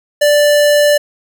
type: tone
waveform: square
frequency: 587.3 Hz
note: D5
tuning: in tune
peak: -8 dBFS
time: 0.21-0.98 s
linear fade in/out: 10 ms
effects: none